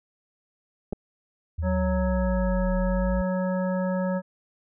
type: clicks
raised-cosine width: 2 ms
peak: -18 dBFS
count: 2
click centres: 0.926 / 0.931 s
type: linear two-way sweep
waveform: sine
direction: down then up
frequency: 82 to 42.08 to 57.9 Hz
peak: -25 dBFS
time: 1.58-3.22 s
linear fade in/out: 10 ms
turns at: 2.75 s
type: harmonic tone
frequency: 185 Hz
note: F#3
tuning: in tune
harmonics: 1 / 3 / 5 / 7 / 9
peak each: -25 / -28 / -36 / -41 / -40 dBFS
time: 1.62-4.22 s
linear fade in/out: 50 ms
effects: none